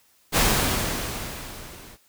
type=noise with level ramp; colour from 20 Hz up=pink; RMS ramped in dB=-17 to -46 dBFS; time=0.32-1.98 s; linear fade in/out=50 ms; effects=white hiss -61 dBFS RMS until 2.08 s